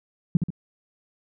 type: tone with echo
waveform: sine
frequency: 170 Hz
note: F3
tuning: 46 cents flat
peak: -13 dBFS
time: 0.35-0.37 s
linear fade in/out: 2 ms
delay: 67 ms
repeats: 2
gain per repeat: -6 dB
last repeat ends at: 0.504 s
effects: none